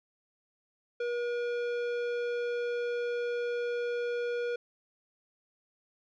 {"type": "tone with tanh clipping", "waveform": "triangle", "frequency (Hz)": 480, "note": "B4", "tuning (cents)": -49, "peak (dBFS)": -32, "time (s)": [1, 4.56], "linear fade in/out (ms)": 5, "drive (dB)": 18, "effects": []}